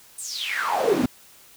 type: noise with high-pass filter sweep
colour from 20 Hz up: brown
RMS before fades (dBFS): -24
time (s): 0.18-1.06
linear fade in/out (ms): 5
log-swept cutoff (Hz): 9300 to 210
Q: 8.3
effects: white hiss -51 dBFS RMS until 1.56 s